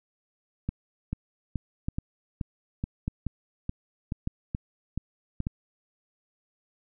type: two click trains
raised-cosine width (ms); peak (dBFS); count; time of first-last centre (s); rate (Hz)
5; -16 / -17; 5 / 11; 0.69-5.469 / 1.13-5.404; 0.837 / 2.34
effects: none